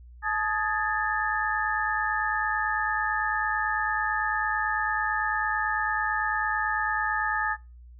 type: tone cluster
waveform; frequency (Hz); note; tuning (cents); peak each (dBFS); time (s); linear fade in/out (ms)
sine; 861 / 1247 / 1665 / 1774; A5 / D#6 / G#6 / A6; -38 / +3 / +4 / +14; -30; 0.22-7.57; 50
effects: noise-tail reverb RT60 0.3 s tail -26 dB re dry + added 60 Hz sine -45 dBFS peak until 7.99 s